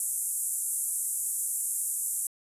pink band-pass noise, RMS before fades -31 dBFS, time 0-2.27 s, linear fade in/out 2 ms, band 7900 to 12000 Hz, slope 48 dB/octave, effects resampled to 32000 Hz

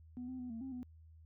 sine tone with pitch steps, 247.5 / 257.1 / 249 / 226.9 / 265.3 / 248.8 Hz, B3 / C4 / B3 / A#3 / C4 / B3, +4 / -30 / +14 / -47 / +24 / +13 cents, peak -40 dBFS, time 0.17-0.83 s, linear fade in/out 0 ms, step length 110 ms, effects tanh soft clip ceiling -38 dBFS + added 80 Hz sine -56 dBFS peak until 1.25 s

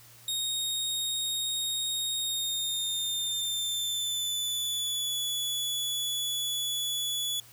sawtooth tone with pitch glide, 3729 to 3420 Hz, A#7 to A7, 0 to -50 cents, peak -26 dBFS, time 0.28-7.4 s, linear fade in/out 2 ms, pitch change -150 cents, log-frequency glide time 2.15-5.13 s, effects added 117 Hz sine -58 dBFS peak until 7.52 s + white hiss -54 dBFS RMS until 7.52 s

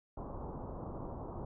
pink low-pass noise, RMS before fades -43 dBFS, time 0.17-1.45 s, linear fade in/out 5 ms, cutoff 1100 Hz, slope 48 dB/octave, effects none

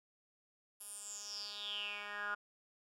10% pulse tone with band-pass filter sweep, 205.8 Hz, G#3, 16 cents flat, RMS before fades -44 dBFS, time 0.8-2.35 s, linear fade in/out 10 ms, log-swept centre 11000 to 1400 Hz, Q 7.9, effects none

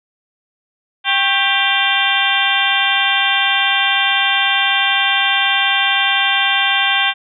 harmonic tone with a mistuned harmonic, 394.5 Hz, G4, 11 cents sharp, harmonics 2 / 3 / 4 / 5 / 6 / 7 / 8 / 9, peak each -21 / -24 / -19 / -23 / -21 / -21 / -19 / -21 dBFS, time 1.04-7.14 s, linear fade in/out 50 ms, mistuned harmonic 3, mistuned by -130 cents, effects none

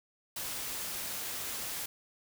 white noise, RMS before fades -38 dBFS, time 0.36-1.86 s, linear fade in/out 5 ms, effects none

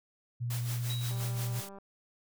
sine tone with vibrato, 120 Hz, B2, 49 cents flat, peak -31 dBFS, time 0.4-1.61 s, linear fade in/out 20 ms, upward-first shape triangle, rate 13 Hz, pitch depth 19 cents each way
white noise with tremolo, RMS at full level -40 dBFS, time 0.5-1.69 s, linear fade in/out 5 ms, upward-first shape sine, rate 5.7 Hz, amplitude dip 65%
sine tone with exponential decay, 3854 Hz, B7, 43 cents flat, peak -36 dBFS, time 0.9-1.5 s, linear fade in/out 0 ms, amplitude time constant 130 ms
click train, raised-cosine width 1 ms, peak -36 dBFS, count 134, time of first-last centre 1.11-1.785 s, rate 197 Hz
effects none

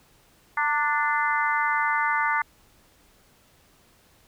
harmonic tone with a mistuned harmonic, 293.7 Hz, D4, in tune, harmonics 3 / 4 / 5 / 6 / 7, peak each -26 / -27 / -28 / -29 / -29 dBFS, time 0.57-2.42 s, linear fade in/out 5 ms, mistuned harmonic 3, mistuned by +39 cents, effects pink hiss -59 dBFS RMS until 4.27 s

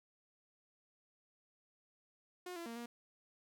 sawtooth tone with pitch steps, 360 / 338.9 / 231.6 / 237 Hz, F#4 / E4 / A#3 / A#3, -47 / +48 / -11 / +29 cents, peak -40 dBFS, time 2.46-2.86 s, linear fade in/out 5 ms, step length 100 ms, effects none

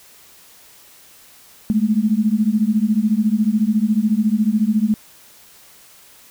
sine beating tone pair, 207.8 / 221.8 Hz, G#3 / A3, +1 / +14 cents, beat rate 14 Hz, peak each -17 dBFS, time 1.7-4.94 s, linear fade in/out 0 ms, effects white hiss -47 dBFS RMS until 6.3 s

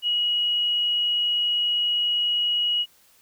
sine tone, 2905 Hz, F#7, 32 cents flat, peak -20 dBFS, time 0.02-2.86 s, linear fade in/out 50 ms, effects white hiss -58 dBFS RMS until 3.21 s

